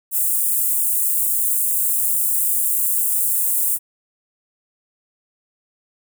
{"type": "high-pass noise", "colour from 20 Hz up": "white", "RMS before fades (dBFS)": -19, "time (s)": [0.11, 3.79], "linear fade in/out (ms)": 50, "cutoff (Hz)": 8000, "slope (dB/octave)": 48, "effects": []}